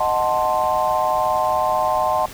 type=chord; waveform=sine; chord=D# diminished seventh; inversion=none; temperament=equal; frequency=622.3 / 740 / 880 / 1046.5 Hz; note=D#5 / F#5 / A5 / C6; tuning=0 / 0 / 0 / 0 cents; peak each=-22 dBFS; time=0-2.26 s; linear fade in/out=5 ms; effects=pink hiss -37 dBFS RMS until 2.33 s